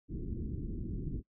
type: low-pass noise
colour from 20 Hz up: pink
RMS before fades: -38 dBFS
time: 0.08-1.23 s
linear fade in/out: 50 ms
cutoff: 360 Hz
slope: 48 dB/octave
effects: noise-tail reverb RT60 0.1 s tail -25 dB re dry